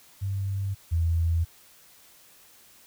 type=tone pair in turn; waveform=sine; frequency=98 / 83.15 Hz; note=G2 / E2; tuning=0 / +16 cents; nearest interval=minor third; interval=284 cents; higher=first; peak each=-26 / -21 dBFS; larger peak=second; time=0.21-0.75 / 0.91-1.45 s; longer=neither; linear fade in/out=20 ms; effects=white hiss -55 dBFS RMS until 2.86 s